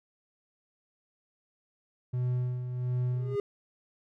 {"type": "tone with tremolo", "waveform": "triangle", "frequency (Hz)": 124.7, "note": "B2", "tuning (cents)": 17, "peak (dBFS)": -24, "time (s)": [2.13, 3.36], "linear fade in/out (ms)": 10, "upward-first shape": "sine", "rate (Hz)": 1.4, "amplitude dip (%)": 55}
{"type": "tone with exponential growth", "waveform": "triangle", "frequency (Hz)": 407.4, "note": "G#4", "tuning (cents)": -33, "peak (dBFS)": -22, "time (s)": [3.1, 3.4], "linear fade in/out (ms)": 2, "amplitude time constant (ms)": 64}
{"effects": []}